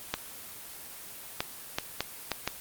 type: clicks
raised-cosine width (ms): 0.2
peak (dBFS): -10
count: 6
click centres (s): 0.14 / 1.405 / 1.785 / 2.006 / 2.317 / 2.476
effects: white hiss -44 dBFS RMS until 2.6 s + Opus 24 kbps